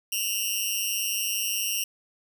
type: tone with amplitude modulation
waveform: 10% pulse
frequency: 2819 Hz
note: F7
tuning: 16 cents sharp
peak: -13 dBFS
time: 0.12-1.84 s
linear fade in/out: 5 ms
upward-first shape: sine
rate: 205 Hz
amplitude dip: 90%
effects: none